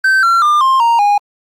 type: tone with pitch steps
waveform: triangle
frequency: 1548 / 1363.3 / 1200.6 / 1057.3 / 931.1 / 820 Hz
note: G6 / F6 / D6 / C6 / A#5 / G#5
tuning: -22 / -42 / +38 / +18 / -2 / -22 cents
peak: -6 dBFS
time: 0.04-1.18 s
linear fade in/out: 5 ms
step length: 190 ms
effects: Opus 32 kbps